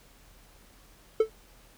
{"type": "tone with exponential decay", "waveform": "triangle", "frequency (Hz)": 440, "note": "A4", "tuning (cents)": 0, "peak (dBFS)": -13, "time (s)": [1.2, 1.3], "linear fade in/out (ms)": 5, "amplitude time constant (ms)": 20, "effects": ["added 42 Hz sine -58 dBFS peak until 1.77 s", "pink hiss -58 dBFS RMS until 1.77 s"]}